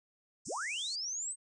white band-pass noise, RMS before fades -46 dBFS, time 0.45-0.96 s, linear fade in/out 10 ms, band 5300 to 8700 Hz, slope 96 dB/octave
sine linear sweep, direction up, 33.36 to 8430 Hz, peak -35 dBFS, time 0.46-1.36 s, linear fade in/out 50 ms
effects none

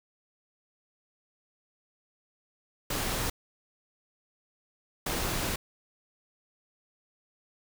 pink noise bursts at uneven times, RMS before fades -31 dBFS, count 2, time 2.9-3.3 / 5.06-5.56 s, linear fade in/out 5 ms, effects none

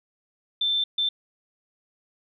sine tone bursts at uneven times, 3550 Hz, A7, 15 cents sharp, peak -21 dBFS, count 2, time 0.61-0.84 / 0.98-1.09 s, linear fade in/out 5 ms, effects none

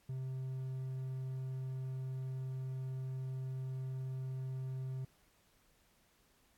triangle tone, 130.9 Hz, C3, 1 cent sharp, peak -36 dBFS, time 0.09-5.05 s, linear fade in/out 5 ms, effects pink hiss -71 dBFS RMS until 6.57 s + AAC 64 kbps

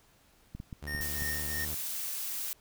clicks, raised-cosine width 5 ms, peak -28 dBFS, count 6, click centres 0.55 / 0.601 / 0.728 / 0.949 / 1.005 / 1.22 s
sawtooth tone with pitch glide, 73.42 to 75.18 Hz, D2 to D2, 0 to +41 cents, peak -35 dBFS, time 0.82-1.75 s, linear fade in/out 10 ms, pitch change +41 cents, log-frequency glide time 1.28-1.34 s
square tone with tremolo, 1837 Hz, A#6, 26 cents flat, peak -34 dBFS, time 0.87-1.65 s, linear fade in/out 5 ms, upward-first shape triangle, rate 3 Hz, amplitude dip 80%
blue noise, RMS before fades -36 dBFS, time 1.01-2.53 s, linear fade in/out 0 ms
effects pink hiss -64 dBFS RMS until 2.6 s

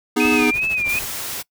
square chord, G# minor, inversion first, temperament equal, 246.9 / 311.1 / 415.3 Hz, B3 / D#4 / G#4, 0 / 0 / 0 cents, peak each -20 / -20 / -22 dBFS, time 0.16-0.51 s, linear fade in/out 10 ms
sine tone with vibrato, 2489 Hz, D#7, in tune, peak -18 dBFS, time 0.2-0.99 s, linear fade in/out 2 ms, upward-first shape sine, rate 2.6 Hz, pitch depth 87 cents each way
pink noise with tremolo, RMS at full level -32 dBFS, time 0.24-1.06 s, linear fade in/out 10 ms, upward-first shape triangle, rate 13 Hz, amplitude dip 90%
white noise, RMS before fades -28 dBFS, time 0.88-1.43 s, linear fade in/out 20 ms
effects noise-tail reverb RT60 0.1 s tail -23 dB re dry

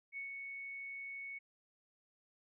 sine tone with ADSR envelope, 2217 Hz, C#7, in tune, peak -40 dBFS, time 0.12-1.39 s, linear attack 52 ms, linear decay 120 ms, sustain -3 dB, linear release 14 ms, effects none

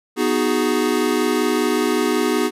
square chord, G# minor seventh, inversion first, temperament equal, 246.9 / 311.1 / 370 / 415.3 Hz, B3 / D#4 / F#4 / G#4, 0 / 0 / 0 / 0 cents, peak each -23 dBFS, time 0.16-2.51 s, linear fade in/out 50 ms, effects resampled to 32000 Hz

